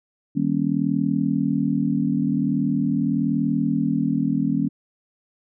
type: chord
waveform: sine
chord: Eb dominant seventh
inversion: none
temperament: equal with one note detuned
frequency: 155.56 / 196 / 236.7 / 277.2 Hz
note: Eb3 / G3 / Bb3 / Db4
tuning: 0 / 0 / +27 / 0 cents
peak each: -26 / -25 / -24 / -23 dBFS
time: 0.35-4.69 s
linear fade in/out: 20 ms
effects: none